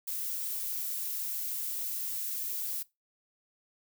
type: noise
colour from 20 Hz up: violet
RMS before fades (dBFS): -35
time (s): 0.07-2.83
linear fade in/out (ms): 10
effects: noise-tail reverb RT60 0.2 s tail -20 dB re dry